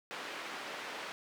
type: band-pass noise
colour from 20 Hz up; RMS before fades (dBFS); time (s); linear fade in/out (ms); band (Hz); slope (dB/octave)
white; -43; 0.11-1.12; 0; 300 to 2400; 12
effects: none